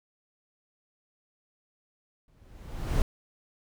brown noise with exponential growth, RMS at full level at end -23 dBFS, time 2.28-3.02 s, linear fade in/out 1 ms, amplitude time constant 160 ms, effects none

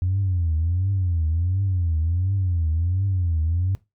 sine tone with vibrato, 88 Hz, F2, 14 cents sharp, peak -18 dBFS, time 0.02-3.75 s, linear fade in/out 0 ms, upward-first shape triangle, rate 1.4 Hz, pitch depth 220 cents each way, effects noise-tail reverb RT60 0.2 s tail -19 dB re dry + tanh soft clip ceiling -15 dBFS

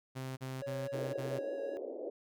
sawtooth tone bursts, 131.1 Hz, C3, 4 cents sharp, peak -35 dBFS, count 5, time 0.15-1.394 s, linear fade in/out 20 ms, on 220 ms, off 36 ms
triangle tone with vibrato, 554.4 Hz, C#5, in tune, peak -36 dBFS, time 0.62-1.77 s, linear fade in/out 0 ms, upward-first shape square, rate 4.7 Hz, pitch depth 10 cents each way
white band-pass noise, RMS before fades -42 dBFS, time 0.94-2.1 s, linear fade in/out 5 ms, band 300 to 600 Hz, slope 48 dB/octave
effects none

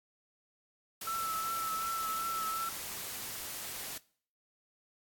white noise, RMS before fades -41 dBFS, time 1.01-3.98 s, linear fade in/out 5 ms
sine tone with vibrato, 1321 Hz, E6, 3 cents sharp, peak -33 dBFS, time 1.07-2.69 s, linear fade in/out 2 ms, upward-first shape triangle, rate 2.7 Hz, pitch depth 30 cents each way
effects noise-tail reverb RT60 0.5 s tail -21 dB re dry + AAC 64 kbps

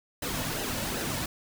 pink noise with flanger, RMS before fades -32 dBFS, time 0.22-1.26 s, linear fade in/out 5 ms, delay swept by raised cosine 0.86 to 2.56 ms, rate 2.6 Hz, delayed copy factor -0.55, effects none

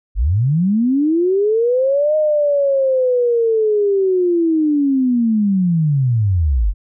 sine linear two-way sweep, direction up then down, 41.68 to 620 to 41.68 Hz, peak -12 dBFS, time 0.15-6.74 s, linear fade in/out 50 ms, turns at 2.16 s, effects none

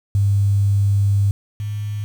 sine tone pair in turn, 100 / 104.34 Hz, G2 / G#2, +35 / +9 cents, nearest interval minor second, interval 74 cents, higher second, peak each -13 / -22 dBFS, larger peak first, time 0.15-1.31 / 1.6-2.04 s, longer first, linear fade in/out 0 ms, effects 7-bit

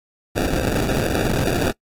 white noise with sample-and-hold, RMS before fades -20 dBFS, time 0.35-1.72 s, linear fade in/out 20 ms, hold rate 1050 Hz, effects noise-tail reverb RT60 0.1 s tail -23 dB re dry + AAC 48 kbps

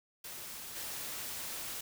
white noise with level steps, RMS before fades -45 / -41 dBFS, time 0.24-1.81 s, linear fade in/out 5 ms, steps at 0.75 s, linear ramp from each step 20 ms, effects none

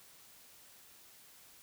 silence, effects white hiss -59 dBFS RMS until 1.62 s

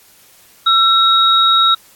sine tone pair together, 1340 / 3790 Hz, E6 / A#7, +28 / +28 cents, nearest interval octave + tritone, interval 1800 cents, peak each -11 dBFS, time 0.66-1.75 s, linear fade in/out 10 ms, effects white hiss -47 dBFS RMS until 1.95 s + AAC 64 kbps

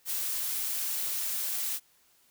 blue noise, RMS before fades -32 dBFS, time 0.05-1.8 s, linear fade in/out 50 ms, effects white hiss -65 dBFS RMS until 2.3 s

